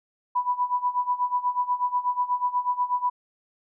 sine tone with tremolo, 987.8 Hz, B5, in tune, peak -19 dBFS, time 0.35-3.1 s, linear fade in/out 10 ms, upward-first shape sine, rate 8.2 Hz, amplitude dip 85%, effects none

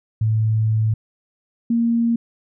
sine tone pair in turn, 109.8 / 232.7 Hz, A2 / A#3, -3 / -3 cents, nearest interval octave + minor second, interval 1300 cents, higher second, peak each -15 dBFS, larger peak neither, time 0.21-0.94 / 1.7-2.16 s, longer first, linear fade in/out 5 ms, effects none

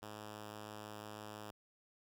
5% pulse tone, 106 Hz, G#2, 36 cents sharp, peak -36 dBFS, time 0.02-1.51 s, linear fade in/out 5 ms, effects none

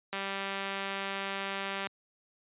click train, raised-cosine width 0.3 ms, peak -19 dBFS, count 342, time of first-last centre 0.13-1.87 s, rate 196 Hz, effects high-pass 150 Hz 12 dB/octave + resampled to 8000 Hz

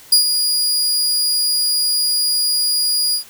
sawtooth tone with ADSR envelope, 4874 Hz, D#8, 37 cents flat, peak -4 dBFS, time 0.12-3.24 s, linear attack 6 ms, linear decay 110 ms, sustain -8 dB, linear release 100 ms, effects white hiss -43 dBFS RMS until 3.29 s

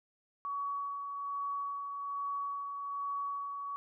sine tone with tremolo, 1128 Hz, C#6, 30 cents sharp, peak -33 dBFS, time 0.45-3.76 s, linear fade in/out 0 ms, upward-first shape sine, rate 1.2 Hz, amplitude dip 40%, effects none

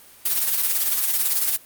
blue noise with tremolo, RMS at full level -19 dBFS, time 0.25-1.57 s, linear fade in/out 10 ms, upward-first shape sine, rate 18 Hz, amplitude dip 50%, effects white hiss -48 dBFS RMS until 1.65 s + Opus 32 kbps

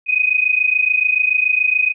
sine tone pair together, 2489 / 2516 Hz, D#7 / D#7, 0 / +19 cents, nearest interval unison, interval 19 cents, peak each -16 dBFS, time 0.06-1.94 s, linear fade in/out 50 ms, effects none

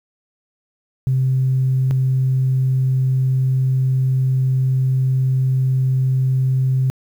sine tone pair in turn, 130.81 / 130.81 Hz, C3 / C3, 0 / 0 cents, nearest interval unison, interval 0 cents, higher neither, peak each -13 dBFS, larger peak neither, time 1.07-1.91 / 1.91-6.9 s, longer second, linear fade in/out 0 ms, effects tanh soft clip ceiling -9 dBFS + 8-bit

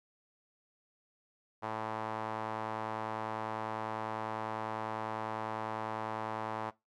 sawtooth tone with band-pass filter, 110 Hz, A2, in tune, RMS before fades -38 dBFS, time 1.62-6.71 s, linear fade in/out 20 ms, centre 910 Hz, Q 1.9, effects noise-tail reverb RT60 0.2 s tail -20 dB re dry

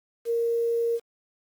sine tone with quantisation, 465.6 Hz, A#4, 2 cents flat, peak -22 dBFS, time 0.25-1 s, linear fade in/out 50 ms, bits 8, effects Opus 48 kbps

